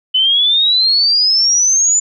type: exponential sweep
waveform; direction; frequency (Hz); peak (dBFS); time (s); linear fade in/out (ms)
sine; up; 2997 to 7090; -9; 0.14-2; 10
effects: none